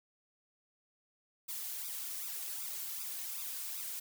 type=noise with flanger; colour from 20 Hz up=blue; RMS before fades=-41 dBFS; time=1.48-4 s; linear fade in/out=10 ms; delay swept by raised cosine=0.81 to 2.81 ms; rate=2.6 Hz; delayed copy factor=+1; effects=none